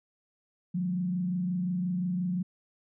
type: tone with frequency modulation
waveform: sine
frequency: 180 Hz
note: F#3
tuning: 47 cents flat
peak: -27 dBFS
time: 0.74-2.43 s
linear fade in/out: 10 ms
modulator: 25.7 Hz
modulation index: 0.48
effects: none